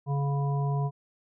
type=harmonic tone; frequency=140.9 Hz; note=C#3; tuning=29 cents sharp; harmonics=1 / 3 / 5 / 7; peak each=-25 / -38 / -38 / -38 dBFS; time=0.06-0.91 s; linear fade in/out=50 ms; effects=none